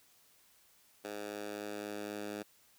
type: tone with high-pass filter sweep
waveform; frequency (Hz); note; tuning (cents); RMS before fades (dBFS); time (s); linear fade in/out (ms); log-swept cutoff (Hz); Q
10% pulse; 103.83; G#2; 0; -42; 1.04-2.43; 10; 390 to 250; 1.1
effects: white hiss -66 dBFS RMS until 2.78 s